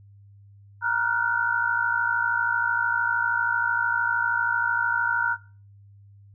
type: tone cluster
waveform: sine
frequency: 943 / 1397 / 1450 / 1510 Hz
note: A#5 / F6 / F#6 / F#6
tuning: +20 / 0 / -35 / +35 cents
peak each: -27 dBFS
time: 0.81-5.37 s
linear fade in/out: 50 ms
effects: noise-tail reverb RT60 0.4 s tail -20 dB re dry + added 100 Hz sine -48 dBFS peak until 6.34 s